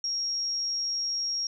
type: tone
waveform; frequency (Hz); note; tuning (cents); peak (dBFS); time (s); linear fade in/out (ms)
sine; 5588; F8; 0; -27; 0.04-1.47; 2
effects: none